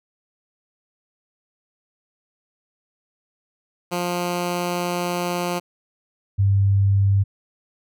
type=tone pair in turn; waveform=10% pulse / sine; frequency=176.2 / 98.89 Hz; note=F3 / G2; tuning=+16 / +16 cents; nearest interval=minor seventh; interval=1000 cents; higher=first; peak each=-14 dBFS; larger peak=neither; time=3.91-5.6 / 6.38-7.24 s; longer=first; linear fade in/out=20 ms; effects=none